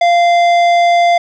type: tone with tanh clipping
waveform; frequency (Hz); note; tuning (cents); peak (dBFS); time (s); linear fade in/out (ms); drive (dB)
sine; 693; F5; -14; -9; 0.01-1.18; 5; 13
effects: none